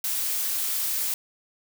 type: noise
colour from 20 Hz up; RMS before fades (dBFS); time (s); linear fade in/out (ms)
blue; -27; 0.04-1.14; 2
effects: none